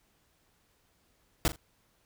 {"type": "noise with echo", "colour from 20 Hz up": "pink", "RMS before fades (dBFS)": -25, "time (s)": [1.45, 1.48], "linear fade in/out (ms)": 0, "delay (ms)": 40, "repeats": 2, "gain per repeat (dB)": -13, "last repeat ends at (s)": 1.56, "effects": ["pink hiss -70 dBFS RMS until 2.05 s"]}